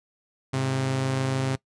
sawtooth tone pair together, 106.4 / 132.81 Hz, G#2 / C3, +42 / +26 cents, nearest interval major third, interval 384 cents, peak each -30 / -20 dBFS, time 0.53-1.56 s, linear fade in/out 10 ms, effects noise-tail reverb RT60 0.1 s tail -21 dB re dry + resampled to 22050 Hz

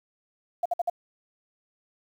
sine tone bursts, 698.5 Hz, F5, in tune, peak -22 dBFS, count 4, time 0.63-0.899 s, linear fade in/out 5 ms, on 26 ms, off 55 ms, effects 9-bit

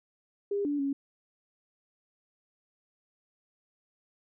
sine tone with pitch steps, 403.8 / 289.6 / 277.4 Hz, G#4 / D4 / C#4, -49 / -24 / +1 cents, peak -27 dBFS, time 0.51-0.93 s, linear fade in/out 5 ms, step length 140 ms, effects none

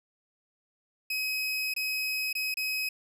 30% pulse tone with dropouts, 2540 Hz, D#7, 35 cents sharp, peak -26 dBFS, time 1.1-2.89 s, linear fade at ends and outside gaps 5 ms, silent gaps 1.739-1.763 / 2.329-2.351 / 2.542-2.57 s, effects none

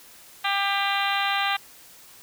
harmonic tone, 397.4 Hz, G4, 24 cents sharp, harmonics 2 / 3 / 4 / 5 / 6 / 7 / 8 / 9 / 10, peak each -27 / -29 / -30 / -31 / -32 / -32 / -33 / -34 / -34 dBFS, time 0.44-1.57 s, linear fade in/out 10 ms, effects white hiss -49 dBFS RMS until 2.22 s

